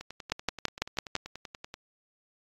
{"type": "two click trains", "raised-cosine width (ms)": 0.2, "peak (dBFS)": [-9, -23], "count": [6, 19], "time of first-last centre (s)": [[0.32, 1.153], [0.01, 1.741]], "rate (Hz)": [6, 10.4], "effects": ["AAC 32 kbps"]}